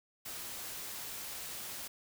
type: noise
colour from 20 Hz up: white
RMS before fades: -43 dBFS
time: 0.25-1.88 s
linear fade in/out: 10 ms
effects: none